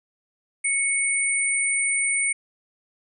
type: tone pair together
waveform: sine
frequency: 2217 / 8984 Hz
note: C#7 / C#9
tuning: 0 / +22 cents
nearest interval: 2 octaves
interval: 2422 cents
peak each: -23 / -23 dBFS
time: 0.64-2.33 s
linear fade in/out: 10 ms
effects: none